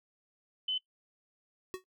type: tone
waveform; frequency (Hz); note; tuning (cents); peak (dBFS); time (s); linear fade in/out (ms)
sine; 3031; F#7; +41; -29; 0.68-0.78; 5
type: tone with exponential decay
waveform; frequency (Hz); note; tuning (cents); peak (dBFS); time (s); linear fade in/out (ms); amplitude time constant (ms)
square; 372; F#4; +9; -33; 1.74-1.84; 0; 20
effects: noise-tail reverb RT60 0.1 s tail -20 dB re dry